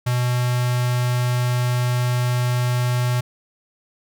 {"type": "tone with notch filter", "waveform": "square", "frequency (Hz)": 123.47, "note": "B2", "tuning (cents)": 0, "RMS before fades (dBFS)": -20, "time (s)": [0.06, 3.21], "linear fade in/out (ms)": 10, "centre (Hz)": 320, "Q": 1, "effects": []}